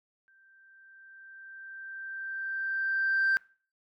sine tone with exponential growth, 1568 Hz, G6, in tune, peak -20 dBFS, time 0.28-3.37 s, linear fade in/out 0 ms, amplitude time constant 670 ms, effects noise-tail reverb RT60 0.4 s tail -23 dB re dry + tanh soft clip ceiling -20 dBFS

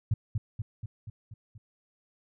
sine tone with echo, 108 Hz, A2, 32 cents flat, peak -21 dBFS, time 0.11-0.14 s, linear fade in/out 5 ms, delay 240 ms, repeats 6, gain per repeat -4 dB, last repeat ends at 1.58 s, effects none

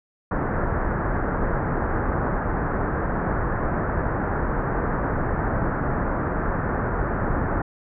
pink low-pass noise, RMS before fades -24 dBFS, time 0.31-7.62 s, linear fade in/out 5 ms, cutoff 1700 Hz, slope 48 dB/octave, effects none

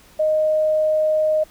sine tone, 620 Hz, D#5, 6 cents flat, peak -15 dBFS, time 0.19-1.44 s, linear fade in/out 10 ms, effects pink hiss -50 dBFS RMS until 1.5 s

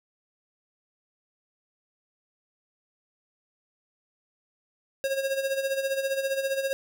square tone with tremolo, 542 Hz, C#5, 39 cents flat, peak -24 dBFS, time 5.04-6.73 s, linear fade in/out 0 ms, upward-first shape sine, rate 15 Hz, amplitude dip 65%, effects none

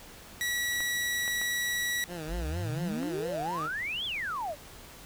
sawtooth tone, 1935 Hz, B6, 36 cents flat, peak -25 dBFS, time 0.41-2.04 s, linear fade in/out 0 ms
clicks, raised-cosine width 0.5 ms, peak -25 dBFS, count 4, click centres 0.805 / 1.279 / 1.415 / 3.031 s
15% pulse tone with vibrato, 164.81 Hz, E3, in tune, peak -30 dBFS, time 2.07-3.7 s, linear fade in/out 50 ms, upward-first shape sine, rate 4.3 Hz, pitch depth 130 cents each way
sine exponential two-way sweep, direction up then down, 40.95 to 3520 to 549 Hz, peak -31 dBFS, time 2.27-4.56 s, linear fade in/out 50 ms, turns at 4.05 s
effects pink hiss -49 dBFS RMS until 5.05 s

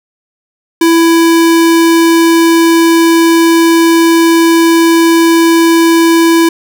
square tone, 331.9 Hz, E4, 12 cents sharp, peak -5 dBFS, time 0.81-6.49 s, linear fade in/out 5 ms, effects none

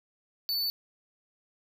square tone, 4494 Hz, C#8, 23 cents sharp, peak -28 dBFS, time 0.49-0.7 s, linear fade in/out 0 ms, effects none

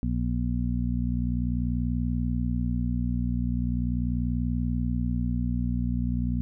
harmonic tone, 60.4 Hz, B1, 38 cents flat, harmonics 1 / 2 / 3 / 4, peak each -28 / -30 / -32 / -30 dBFS, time 0.03-6.41 s, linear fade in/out 0 ms, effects none

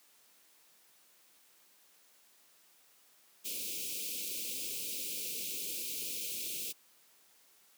white band-stop noise, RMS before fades -39 dBFS, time 3.44-6.73 s, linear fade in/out 20 ms, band 540 to 2300 Hz, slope 96 dB/octave, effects white hiss -65 dBFS RMS until 7.77 s + high-pass 200 Hz 12 dB/octave

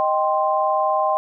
sine chord, C minor, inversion first, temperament equal, 622.3 / 784 / 1046.5 Hz, Eb5 / G5 / C6, 0 / 0 / 0 cents, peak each -21 dBFS, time 0-1.17 s, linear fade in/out 0 ms, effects none

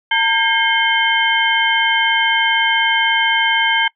sine tone cluster, 908 / 1610 / 2147 / 3103 Hz, A#5 / G6 / C7 / G7, -46 / +46 / +44 / -18 cents, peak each -18 dBFS, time 0.11-3.88 s, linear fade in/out 5 ms, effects noise-tail reverb RT60 0.1 s tail -23 dB re dry

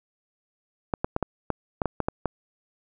clicks, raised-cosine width 1 ms, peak -10 dBFS, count 10, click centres 0.938 / 1.045 / 1.164 / 1.227 / 1.503 / 1.818 / 1.857 / 2.003 / 2.085 / 2.257 s, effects none

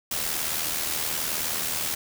white noise with amplitude modulation, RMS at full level -26 dBFS, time 0.11-1.95 s, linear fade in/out 5 ms, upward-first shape sine, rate 78.9 Hz, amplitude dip 50%, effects none

